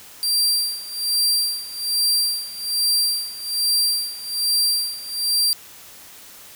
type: tone with tremolo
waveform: sawtooth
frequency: 4720 Hz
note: D8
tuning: 8 cents sharp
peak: -13 dBFS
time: 0.23-5.53 s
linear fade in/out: 0 ms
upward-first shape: sine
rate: 1.2 Hz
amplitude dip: 85%
effects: white hiss -43 dBFS RMS until 6.55 s